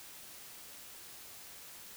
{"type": "silence", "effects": ["white hiss -51 dBFS RMS until 1.96 s"]}